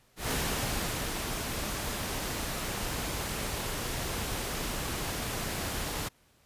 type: noise with ADSR envelope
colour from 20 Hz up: pink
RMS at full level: -30 dBFS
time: 0.16-6.09 s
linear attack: 140 ms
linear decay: 820 ms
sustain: -4 dB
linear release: 15 ms
effects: pink hiss -65 dBFS RMS until 6.45 s + resampled to 32000 Hz